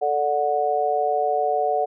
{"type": "chord", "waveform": "sine", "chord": "D major", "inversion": "second", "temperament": "just", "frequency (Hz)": [440.5, 587.3, 734.2], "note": ["A4", "D5", "F#5"], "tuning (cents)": [2, 0, -14], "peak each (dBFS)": [-25, -25, -21], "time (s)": [0.01, 1.86], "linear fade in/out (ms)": 20, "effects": []}